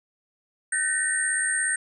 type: tone cluster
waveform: sine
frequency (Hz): 1529 / 1796 / 1873 / 8600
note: G6 / A6 / A#6 / C9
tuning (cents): -44 / +35 / +8 / +47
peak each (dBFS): -29 / -30 / -30 / -25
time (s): 0.72-1.76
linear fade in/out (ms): 5
effects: none